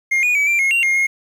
triangle tone with pitch steps, 2127 / 2456 / 2282 / 2361 / 2160 / 2759 / 2132 / 2149 Hz, C7 / D#7 / C#7 / D7 / C#7 / F7 / C7 / C7, +28 / -23 / +50 / +9 / -45 / -22 / +32 / +46 cents, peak -12 dBFS, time 0.11-1.07 s, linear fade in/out 10 ms, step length 120 ms, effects 8-bit

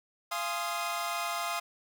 sawtooth chord, F minor seventh, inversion none, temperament equal with one note detuned, 688.4 / 830.6 / 1046.5 / 1244.5 Hz, F5 / Ab5 / C6 / Eb6, -25 / 0 / 0 / 0 cents, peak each -32 / -37 / -34 / -32 dBFS, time 0.31-1.6 s, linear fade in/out 10 ms, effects none

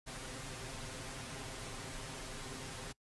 pink noise with comb filter, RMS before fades -45 dBFS, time 0.06-2.93 s, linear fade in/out 20 ms, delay 7.6 ms, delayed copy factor +0.65, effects noise-tail reverb RT60 0.1 s tail -23 dB re dry + resampled to 24000 Hz

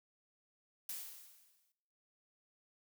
blue noise with exponential decay, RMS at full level -41 dBFS, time 0.89-1.72 s, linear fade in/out 2 ms, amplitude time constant 180 ms, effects noise-tail reverb RT60 0.9 s tail -19 dB re dry

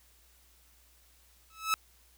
sawtooth tone with exponential growth, 1300 Hz, E6, 24 cents flat, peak -19 dBFS, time 1.5-1.74 s, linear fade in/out 0 ms, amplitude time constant 52 ms, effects added 60 Hz sine -64 dBFS peak until 2.17 s + white hiss -64 dBFS RMS until 2.17 s

